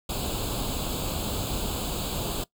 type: noise with comb filter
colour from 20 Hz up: pink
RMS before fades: -30 dBFS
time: 0.09-2.44 s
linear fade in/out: 5 ms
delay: 0.26 ms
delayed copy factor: +0.85
effects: noise-tail reverb RT60 0.1 s tail -19 dB re dry